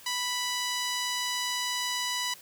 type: tone with band-pass filter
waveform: sawtooth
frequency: 987.8 Hz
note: B5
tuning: in tune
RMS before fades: -31 dBFS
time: 0.06-2.34 s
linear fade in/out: 5 ms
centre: 5000 Hz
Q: 0.81
effects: white hiss -51 dBFS RMS until 2.41 s